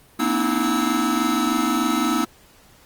square tone cluster, 233.1 / 256.5 / 300.1 / 326.4 / 1301 Hz, A#3 / C4 / D4 / E4 / E6, 0 / -34 / +38 / -17 / -23 cents, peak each -26 dBFS, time 0.19-2.25 s, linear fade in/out 10 ms, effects pink hiss -52 dBFS RMS until 2.85 s + Opus 32 kbps

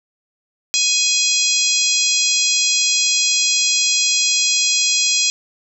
harmonic tone with a mistuned harmonic, 828 Hz, G#5, 5 cents flat, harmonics 3 / 4 / 5 / 6 / 7 / 8 / 9, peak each -22 / -22 / -22 / -22 / -22 / -22 / -22 dBFS, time 0.74-5.3 s, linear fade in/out 0 ms, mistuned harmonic 3, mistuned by +17 cents, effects none

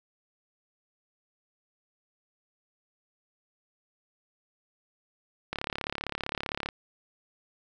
click train, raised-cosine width 0.3 ms, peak -15 dBFS, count 42, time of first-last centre 5.53-6.688 s, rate 35.4 Hz, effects none

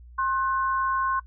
sine tone pair together, 1064.5 / 1498 Hz, C6 / F#6, +30 / +21 cents, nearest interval tritone, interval 591 cents, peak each -23 / -29 dBFS, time 0.18-1.2 s, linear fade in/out 10 ms, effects noise-tail reverb RT60 0.1 s tail -22 dB re dry + added 60 Hz sine -44 dBFS peak until 1.26 s

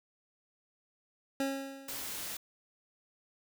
25% pulse tone with exponential decay, 272.5 Hz, C#4, 29 cents flat, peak -25 dBFS, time 1.4-2.28 s, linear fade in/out 2 ms, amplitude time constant 190 ms
white noise, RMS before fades -40 dBFS, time 1.88-2.37 s, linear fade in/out 5 ms
effects none

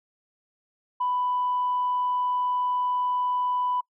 sine tone, 993 Hz, B5, 9 cents sharp, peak -22 dBFS, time 1-3.81 s, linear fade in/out 10 ms, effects noise-tail reverb RT60 0.1 s tail -26 dB re dry + tanh soft clip ceiling -18 dBFS

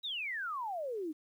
sine exponential sweep, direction down, 3916 to 293 Hz, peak -35 dBFS, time 0.03-1.13 s, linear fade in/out 20 ms, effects 11-bit

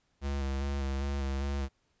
square tone with vibrato, 68.9 Hz, C#2, 10 cents flat, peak -31 dBFS, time 0.21-1.69 s, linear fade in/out 50 ms, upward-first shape square, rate 2.5 Hz, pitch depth 27 cents each way, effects pink hiss -74 dBFS RMS until 2 s + resampled to 16000 Hz

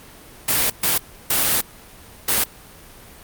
white noise bursts at uneven times, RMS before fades -18 dBFS, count 4, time 0.48-0.7 / 0.83-0.98 / 1.3-1.61 / 2.28-2.44 s, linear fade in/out 5 ms, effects pink hiss -43 dBFS RMS until 3.23 s + Opus 32 kbps

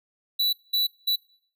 square tone bursts at uneven times, 3951 Hz, B7, in tune, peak -21 dBFS, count 3, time 0.39-0.53 / 0.73-0.87 / 1.07-1.16 s, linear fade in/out 10 ms, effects noise-tail reverb RT60 0.6 s tail -25 dB re dry

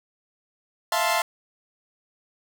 sawtooth chord, F major seventh, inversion third, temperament equal, 659.3 / 698.5 / 880 / 1046.5 Hz, E5 / F5 / A5 / C6, 0 / 0 / 0 / 0 cents, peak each -23 dBFS, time 0.92-1.22 s, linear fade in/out 2 ms, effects none

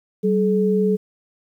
sine tone pair together, 192.01 / 427.7 Hz, G3 / A4, -36 / -49 cents, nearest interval octave + major second, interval 1387 cents, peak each -18 dBFS, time 0.23-0.97 s, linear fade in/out 20 ms, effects 9-bit

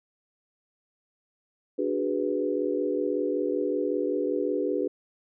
sine chord, G# half-diminished seventh, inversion second, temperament equal, 293.7 / 370 / 415.3 / 493.9 Hz, D4 / F#4 / G#4 / B4, 0 / 0 / 0 / 0 cents, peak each -30 dBFS, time 1.78-4.88 s, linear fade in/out 10 ms, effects none

